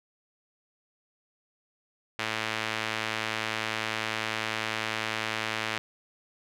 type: tone with band-pass filter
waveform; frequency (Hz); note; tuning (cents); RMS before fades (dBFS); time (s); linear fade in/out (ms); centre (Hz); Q
sawtooth; 110; A2; 0; -32; 2.19-5.78; 0; 2400; 1.1
effects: none